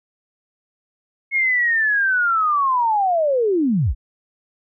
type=linear sweep; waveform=sine; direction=down; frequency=2180 to 34.04 Hz; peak=-15 dBFS; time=1.31-3.95 s; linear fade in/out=50 ms; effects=none